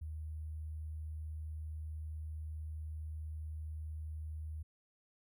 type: tone with sample-and-hold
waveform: sine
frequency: 77.7 Hz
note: D#2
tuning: 2 cents flat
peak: -40 dBFS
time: 0.01-4.63 s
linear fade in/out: 10 ms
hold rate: 11025 Hz
effects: none